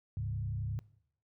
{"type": "tone with frequency modulation", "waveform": "sine", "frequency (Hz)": 105.7, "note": "G#2", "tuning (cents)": 31, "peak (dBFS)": -33, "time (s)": [0.17, 0.79], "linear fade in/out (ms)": 0, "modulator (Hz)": 31.2, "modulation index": 1, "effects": ["noise-tail reverb RT60 0.7 s tail -21 dB re dry"]}